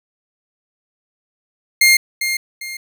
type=tone with echo; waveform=sawtooth; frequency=2121 Hz; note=C7; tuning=23 cents sharp; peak=-5 dBFS; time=1.81-1.97 s; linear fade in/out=5 ms; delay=400 ms; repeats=2; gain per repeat=-9 dB; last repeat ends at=2.77 s; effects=none